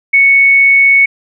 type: tone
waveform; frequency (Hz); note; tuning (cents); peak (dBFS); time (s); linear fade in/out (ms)
sine; 2216; C#7; -1; -4; 0.13-1.06; 10
effects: none